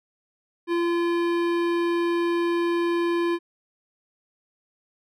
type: tone with hard clipping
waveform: sine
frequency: 342.6 Hz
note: F4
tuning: 33 cents flat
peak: -23 dBFS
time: 0.67-3.39 s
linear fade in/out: 50 ms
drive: 16 dB
effects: none